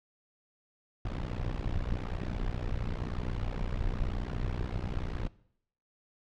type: noise with amplitude modulation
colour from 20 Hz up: brown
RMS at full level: -29 dBFS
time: 1.05-5.28 s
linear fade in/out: 5 ms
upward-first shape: sine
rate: 61 Hz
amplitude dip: 100%
effects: noise-tail reverb RT60 0.7 s tail -21 dB re dry + low-pass 4000 Hz 12 dB/octave